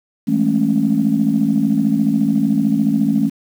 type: chord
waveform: sine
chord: A major seventh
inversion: second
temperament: just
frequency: 165 / 206.2 / 220 / 275 Hz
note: E3 / G#3 / A3 / C#4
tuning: +2 / -12 / 0 / -14 cents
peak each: -22 / -19 / -16 / -17 dBFS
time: 0.27-3.3 s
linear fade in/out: 20 ms
effects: tanh soft clip ceiling -4 dBFS + 7-bit